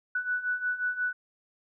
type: beating tone pair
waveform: sine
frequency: 1480 / 1485.6 Hz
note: F#6 / F#6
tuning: 0 / +7 cents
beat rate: 5.6 Hz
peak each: -33 / -29 dBFS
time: 0.15-1.13 s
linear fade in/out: 5 ms
effects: none